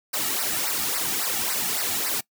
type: noise with flanger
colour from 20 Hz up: white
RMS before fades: -26 dBFS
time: 0.13-2.21 s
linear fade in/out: 10 ms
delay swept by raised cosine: 0.29 to 1.99 ms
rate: 3.6 Hz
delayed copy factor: -1
effects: noise-tail reverb RT60 0.1 s tail -22 dB re dry